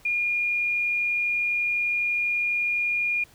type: tone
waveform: sine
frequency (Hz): 2424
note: D#7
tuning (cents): -46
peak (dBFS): -22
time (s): 0.05-3.24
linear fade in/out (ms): 5
effects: pink hiss -55 dBFS RMS until 3.34 s